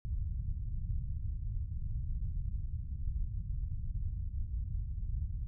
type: low-pass noise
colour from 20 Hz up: pink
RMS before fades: -36 dBFS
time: 0.05-5.47 s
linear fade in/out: 0 ms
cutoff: 110 Hz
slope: 24 dB/octave
effects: none